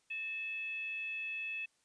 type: tone with frequency modulation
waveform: sine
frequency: 2601 Hz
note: E7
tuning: 24 cents flat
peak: -37 dBFS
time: 0.1-1.66 s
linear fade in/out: 10 ms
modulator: 788 Hz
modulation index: 0.27
effects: white hiss -74 dBFS RMS until 1.84 s + resampled to 22050 Hz